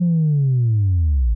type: linear sweep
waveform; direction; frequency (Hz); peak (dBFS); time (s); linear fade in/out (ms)
sine; down; 178.7 to 51.91; -12; 0-1.35; 20
effects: tanh soft clip ceiling -11 dBFS